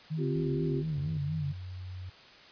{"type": "tone with vibrato", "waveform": "sine", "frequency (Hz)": 150, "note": "D3", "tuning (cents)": 37, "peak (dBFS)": -30, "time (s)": [0.1, 1.53], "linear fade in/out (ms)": 20, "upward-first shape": "sine", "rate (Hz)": 4.2, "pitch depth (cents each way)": 110}
{"type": "chord", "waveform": "sine", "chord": "C suspended fourth", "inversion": "none", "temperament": "just", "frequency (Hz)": [261.6, 348.8, 392.4], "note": ["C4", "F4", "G4"], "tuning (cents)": [0, -2, 2], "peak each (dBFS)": -35, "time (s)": [0.17, 0.84], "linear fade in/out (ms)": 50}
{"type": "click train", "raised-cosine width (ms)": 3, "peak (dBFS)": -37, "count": 62, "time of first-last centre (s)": [0.36, 1.168], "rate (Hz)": 75.5}
{"type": "tone", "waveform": "sine", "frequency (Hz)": 91.9, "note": "F#2", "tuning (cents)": -11, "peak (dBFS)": -38, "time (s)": [0.96, 2.1], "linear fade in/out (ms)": 10}
{"effects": ["white hiss -53 dBFS RMS until 2.51 s", "resampled to 11025 Hz"]}